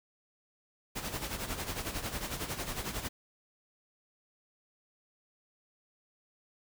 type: noise with tremolo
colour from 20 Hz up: pink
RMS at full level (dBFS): -35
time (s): 0.95-3.09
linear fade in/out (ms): 20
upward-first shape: sine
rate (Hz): 11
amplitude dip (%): 65
effects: none